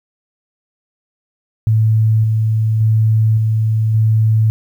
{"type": "tone with tremolo", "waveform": "sine", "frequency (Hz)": 110, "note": "A2", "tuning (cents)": 0, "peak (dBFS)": -9, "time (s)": [1.67, 4.5], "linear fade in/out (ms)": 0, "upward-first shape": "square", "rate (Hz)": 0.88, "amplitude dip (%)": 25, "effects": ["8-bit"]}